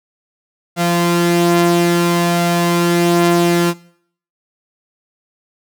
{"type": "tone pair together", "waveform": "sawtooth", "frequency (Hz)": [172.65, 344.7], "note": ["F3", "F4"], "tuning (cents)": [-20, -23], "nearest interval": "octave", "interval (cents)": 1197, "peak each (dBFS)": -11, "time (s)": [0.76, 3.74], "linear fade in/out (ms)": 50, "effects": ["noise-tail reverb RT60 0.6 s tail -20 dB re dry"]}